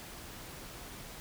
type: silence
effects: pink hiss -47 dBFS RMS until 1.2 s